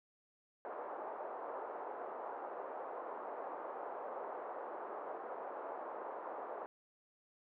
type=band-pass noise; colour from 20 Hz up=pink; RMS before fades=-45 dBFS; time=0.65-6.66 s; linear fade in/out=0 ms; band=450 to 1100 Hz; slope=24 dB/octave; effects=none